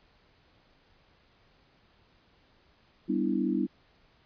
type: chord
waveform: sine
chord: E minor seventh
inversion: first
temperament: equal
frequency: 196 / 246.9 / 293.7 / 329.6 Hz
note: G3 / B3 / D4 / E4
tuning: 0 / 0 / 0 / 0 cents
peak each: -31 dBFS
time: 3.08-3.67 s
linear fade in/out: 20 ms
effects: pink hiss -64 dBFS RMS until 4.25 s + resampled to 11025 Hz